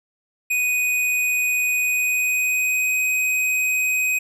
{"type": "tone with pitch glide", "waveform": "square", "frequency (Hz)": [2489, 2512], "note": ["D#7", "D#7"], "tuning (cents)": [0, 16], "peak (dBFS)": -19, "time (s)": [0.5, 4.19], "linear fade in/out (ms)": 10, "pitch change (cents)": 16, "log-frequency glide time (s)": [1.79, 3], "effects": []}